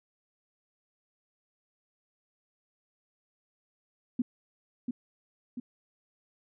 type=tone with echo; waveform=sine; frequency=245.5 Hz; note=B3; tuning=10 cents flat; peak=-24 dBFS; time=4.19-4.22 s; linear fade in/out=5 ms; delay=690 ms; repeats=2; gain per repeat=-5 dB; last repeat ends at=5.6 s; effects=none